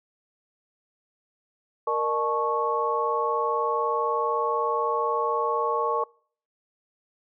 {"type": "tone cluster", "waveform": "sine", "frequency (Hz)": [466.4, 606, 868, 1104], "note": ["A#4", "D#5", "A5", "C#6"], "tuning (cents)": [1, -46, -24, -7], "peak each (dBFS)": [-27, -32, -30, -26], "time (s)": [1.87, 6.04], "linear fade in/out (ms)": 5, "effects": ["noise-tail reverb RT60 0.5 s tail -25 dB re dry"]}